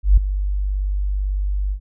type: tone with ADSR envelope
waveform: sine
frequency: 49 Hz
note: G1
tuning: in tune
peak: -5 dBFS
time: 0.03-1.8 s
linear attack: 140 ms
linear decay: 9 ms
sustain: -13 dB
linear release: 84 ms
effects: none